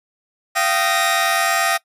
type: tone cluster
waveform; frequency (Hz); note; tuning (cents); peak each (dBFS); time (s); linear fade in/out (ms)
sawtooth; 683 / 772 / 1243 / 1865; F5 / G5 / D#6 / A#6; -39 / -27 / -2 / 0; -18; 0.55-1.78; 20
effects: noise-tail reverb RT60 0.1 s tail -21 dB re dry + resampled to 32000 Hz